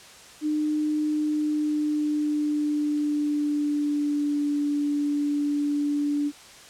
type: tone with pitch glide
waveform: sine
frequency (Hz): 303.2 to 290.7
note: D#4 to D4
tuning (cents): -45 to -18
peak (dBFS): -22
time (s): 0.41-6.32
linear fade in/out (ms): 50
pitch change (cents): -73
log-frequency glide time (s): 1.04-4.55
effects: white hiss -47 dBFS RMS until 6.69 s + low-pass 8000 Hz 12 dB/octave